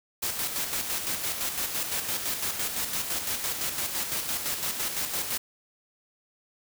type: noise with tremolo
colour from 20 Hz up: white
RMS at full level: -29 dBFS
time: 0.22-5.38 s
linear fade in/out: 10 ms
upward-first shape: square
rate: 5.9 Hz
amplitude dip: 45%
effects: none